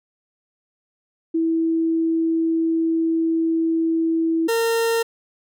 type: tone pair in turn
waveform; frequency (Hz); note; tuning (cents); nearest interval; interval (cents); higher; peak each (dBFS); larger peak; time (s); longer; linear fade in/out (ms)
sine / 40% pulse; 327 / 458.5; E4 / A#4; -14 / -29; tritone; 585; second; -17; neither; 1.34-4.48 / 4.48-5.03; first; 10
effects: none